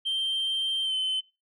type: tone with pitch glide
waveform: sine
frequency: 3143 to 3059 Hz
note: G7 to G7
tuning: +4 to -43 cents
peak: -23 dBFS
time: 0.05-1.21 s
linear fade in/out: 20 ms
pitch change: -47 cents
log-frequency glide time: 0.83-0.94 s
effects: noise-tail reverb RT60 0.3 s tail -24 dB re dry + tanh soft clip ceiling -24 dBFS